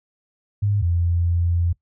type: tone pair in turn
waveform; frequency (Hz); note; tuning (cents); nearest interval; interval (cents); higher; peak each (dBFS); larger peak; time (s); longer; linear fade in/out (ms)
sine; 102.2 / 85.94; G#2 / F2; -27 / -27; minor third; 300; first; -17; neither; 0.62-0.82 / 0.82-1.73; second; 10
effects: noise-tail reverb RT60 0.1 s tail -20 dB re dry